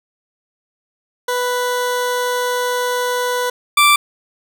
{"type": "tone pair in turn", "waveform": "20% pulse", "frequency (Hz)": [493.9, 1172.4], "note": ["B4", "D6"], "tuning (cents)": [0, -3], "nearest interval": "octave + minor third", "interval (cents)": 1497, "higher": "second", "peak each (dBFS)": [-12, -4], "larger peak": "second", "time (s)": [[1.28, 3.5], [3.77, 3.96]], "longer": "first", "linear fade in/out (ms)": 5, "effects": []}